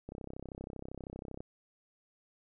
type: click train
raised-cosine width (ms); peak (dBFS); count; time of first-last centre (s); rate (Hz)
2; -29; 44; 0.09-1.405; 32.7
effects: none